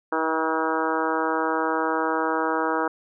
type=harmonic tone; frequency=160 Hz; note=D#3; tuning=49 cents sharp; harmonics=2 / 3 / 4 / 5 / 6 / 7 / 8 / 9 / 10; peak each=-28 / -28 / -32 / -31 / -28 / -33 / -30 / -32 / -35 dBFS; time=0.12-2.88 s; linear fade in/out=5 ms; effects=none